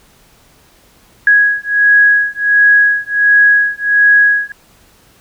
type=beating tone pair; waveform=sine; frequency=1661.2 / 1662.6 Hz; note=G#6 / G#6; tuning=0 / +1 cents; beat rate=1.4 Hz; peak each=-10 dBFS; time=1.27-4.52 s; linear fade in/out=2 ms; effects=pink hiss -48 dBFS RMS until 5.2 s